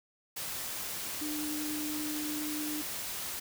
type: tone in noise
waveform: sine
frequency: 301.7 Hz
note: D4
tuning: 47 cents sharp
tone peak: -35 dBFS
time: 1.21-2.82 s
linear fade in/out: 10 ms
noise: white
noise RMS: -38 dBFS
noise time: 0.36-3.4 s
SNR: 0 dB
effects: none